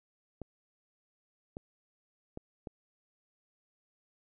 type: clicks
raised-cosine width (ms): 2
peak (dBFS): -27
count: 4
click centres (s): 0.417 / 1.569 / 2.374 / 2.672
effects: none